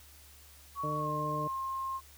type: tone with pitch glide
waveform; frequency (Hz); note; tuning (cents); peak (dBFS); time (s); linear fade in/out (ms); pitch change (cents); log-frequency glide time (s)
sine; 1118 to 1065; C#6 to C6; +14 to +30; -33; 0.75-2.01; 50; -84; 0.96-1.09
type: harmonic tone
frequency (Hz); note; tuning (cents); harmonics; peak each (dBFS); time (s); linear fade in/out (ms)
150.7; D3; +45; 1 / 2 / 3 / 4; -37 / -41 / -42 / -40; 0.83-1.48; 10
effects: added 72 Hz sine -57 dBFS peak until 2.17 s + white hiss -57 dBFS RMS until 2.17 s